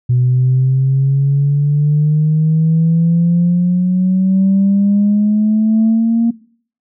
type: exponential sweep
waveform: sine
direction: up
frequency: 123.47 to 233.1 Hz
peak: -8 dBFS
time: 0.09-6.31 s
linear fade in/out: 10 ms
effects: noise-tail reverb RT60 0.5 s tail -20 dB re dry + tanh soft clip ceiling -5 dBFS